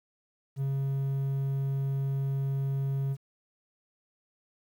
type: tone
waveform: triangle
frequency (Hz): 136.7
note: C#3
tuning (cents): -24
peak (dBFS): -25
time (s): 0.56-3.17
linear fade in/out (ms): 50
effects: 10-bit